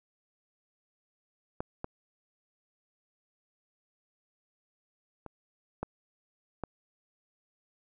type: clicks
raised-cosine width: 1 ms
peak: -19 / -21 / -28 / -19 / -20 dBFS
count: 5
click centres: 1.605 / 1.844 / 5.263 / 5.83 / 6.637 s
effects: none